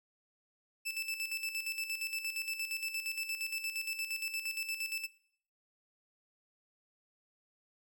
sawtooth tone with tremolo, 2637 Hz, E7, in tune, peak -31 dBFS, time 0.85-5.07 s, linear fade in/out 20 ms, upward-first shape square, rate 8.6 Hz, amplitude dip 65%, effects noise-tail reverb RT60 0.6 s tail -19 dB re dry

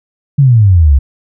sine exponential sweep, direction down, 146.83 to 64.6 Hz, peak -3 dBFS, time 0.38-0.99 s, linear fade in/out 10 ms, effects none

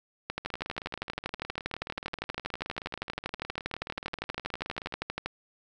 two click trains, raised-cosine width 0.3 ms, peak -15 / -23 dBFS, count 63 / 86, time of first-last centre 0.3-5.26 / 0.45-4.924 s, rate 12.5 / 19 Hz, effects none

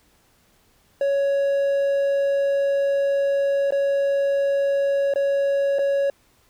triangle tone with dropouts, 557 Hz, C#5, 8 cents sharp, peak -16 dBFS, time 1.01-6.1 s, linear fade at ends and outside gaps 2 ms, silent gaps 3.707-3.722 / 5.138-5.158 / 5.786-5.791 s, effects pink hiss -60 dBFS RMS until 6.49 s

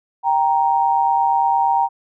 sine tone pair together, 785.4 / 934 Hz, G5 / A#5, +3 / +3 cents, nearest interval minor third, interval 300 cents, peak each -17 / -16 dBFS, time 0.23-1.89 s, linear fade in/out 50 ms, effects none

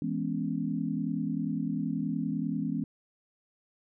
sine chord, C# minor seventh, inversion first, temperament equal, 164.81 / 207.7 / 246.9 / 277.2 Hz, E3 / G#3 / B3 / C#4, 0 / 0 / 0 / 0 cents, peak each -34 dBFS, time 0.02-2.84 s, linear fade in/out 2 ms, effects none

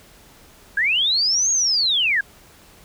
sine linear two-way sweep, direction up then down, 1568 to 6645 to 1568 Hz, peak -16 dBFS, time 0.77-2.21 s, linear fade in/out 5 ms, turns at 1.51 s, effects pink hiss -49 dBFS RMS until 2.84 s

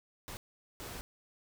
pink noise bursts at uneven times, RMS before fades -44 dBFS, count 2, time 0.28-0.37 / 0.8-1.01 s, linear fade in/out 0 ms, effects none

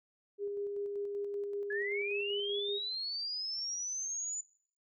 sine tone with tremolo, 405.4 Hz, G#4, 42 cents flat, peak -34 dBFS, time 0.38-2.8 s, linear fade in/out 50 ms, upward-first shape square, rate 5.2 Hz, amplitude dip 25%
sine linear sweep, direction up, 1671 to 7040 Hz, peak -35 dBFS, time 1.7-4.41 s, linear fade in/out 5 ms
effects noise-tail reverb RT60 0.5 s tail -20 dB re dry

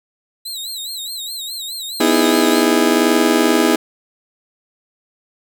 sawtooth tone with vibrato, 3951 Hz, B7, in tune, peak -22 dBFS, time 0.45-2.63 s, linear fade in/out 10 ms, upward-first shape sine, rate 4.8 Hz, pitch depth 120 cents each way
35% pulse chord, E major seventh, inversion second, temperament just, 247.2 / 309 / 329.6 / 412 Hz, B3 / D#4 / E4 / G#4, +2 / -12 / 0 / -14 cents, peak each -16 dBFS, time 2-3.76 s, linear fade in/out 5 ms
effects none

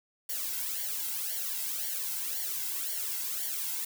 blue noise with flanger, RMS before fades -34 dBFS, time 0.29-3.85 s, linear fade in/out 5 ms, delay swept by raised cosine 0.78 to 1.72 ms, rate 1.9 Hz, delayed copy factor -0.9, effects none

